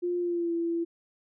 sine tone with pitch glide, 352.5 to 336.8 Hz, F4 to E4, +16 to +37 cents, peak -26 dBFS, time 0.02-0.85 s, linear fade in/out 20 ms, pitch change -79 cents, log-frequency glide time 0.19-0.53 s, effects none

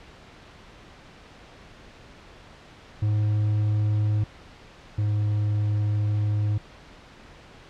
triangle tone pair in turn, 105.6 / 104.69 Hz, G#2 / G#2, +29 / +14 cents, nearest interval unison, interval 15 cents, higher first, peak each -18 / -19 dBFS, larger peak first, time 3.02-4.24 / 4.98-6.58 s, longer second, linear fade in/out 5 ms, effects pink hiss -48 dBFS RMS until 7.69 s + low-pass 4000 Hz 12 dB/octave

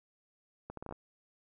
accelerating click train, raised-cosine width 1 ms, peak -28 dBFS, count 7, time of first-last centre 0.7-0.924 s, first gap 73 ms, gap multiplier 0.72, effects none

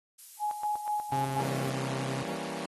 violet noise, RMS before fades -45 dBFS, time 0.18-1.71 s, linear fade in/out 10 ms
sine tone with tremolo, 839 Hz, G#5, 17 cents sharp, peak -27 dBFS, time 0.39-1.44 s, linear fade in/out 50 ms, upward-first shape square, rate 4.1 Hz, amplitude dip 65%
sawtooth tone with pitch glide, 134.3 to 132.83 Hz, C3 to C3, +46 to +26 cents, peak -29 dBFS, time 1.12-2.23 s, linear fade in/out 5 ms, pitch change -20 cents, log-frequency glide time 1.33-1.73 s
15% pulse chord, E diminished seventh, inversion none, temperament equal, 164.81 / 196 / 233.1 / 277.2 Hz, E3 / G3 / Bb3 / Db4, 0 / 0 / 0 / 0 cents, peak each -34 dBFS, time 1.39-2.66 s, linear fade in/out 5 ms
effects AAC 32 kbps

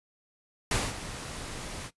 pink noise with ADSR envelope, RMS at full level -26 dBFS, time 0.71-1.91 s, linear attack 3 ms, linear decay 220 ms, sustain -13 dB, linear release 53 ms, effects noise-tail reverb RT60 0.1 s tail -18 dB re dry + resampled to 24000 Hz

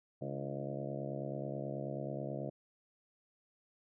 harmonic tone with a mistuned harmonic, 69.3 Hz, C#2, in tune, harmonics 2 / 3 / 4 / 5 / 6 / 7 / 8 / 9 / 10, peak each -42 / -46 / -48 / -47 / -52 / -48 / -46 / -45 / -52 dBFS, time 0.21-2.5 s, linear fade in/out 10 ms, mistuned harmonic 4, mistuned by +65 cents, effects none

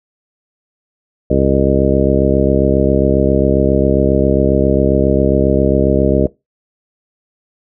harmonic tone, 67.4 Hz, C#2, 48 cents flat, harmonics 1 / 2 / 3 / 4 / 5 / 6 / 7 / 9, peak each -18 / -18 / -18 / -18 / -18 / -18 / -18 / -18 dBFS, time 1.3-6.27 s, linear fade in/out 5 ms, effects noise-tail reverb RT60 0.2 s tail -20 dB re dry

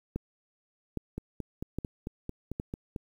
two click trains, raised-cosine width 3 ms, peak -19 / -22 dBFS, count 4 / 9, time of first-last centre 0.16-2.599 / 1.18-2.962 s, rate 1.23 / 4.49 Hz, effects 9-bit

